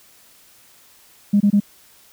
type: tone bursts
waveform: sine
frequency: 204 Hz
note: G#3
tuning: 31 cents flat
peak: -10 dBFS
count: 3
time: 1.33-1.602 s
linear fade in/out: 10 ms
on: 74 ms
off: 25 ms
effects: tanh soft clip ceiling -6 dBFS + white hiss -51 dBFS RMS until 2.12 s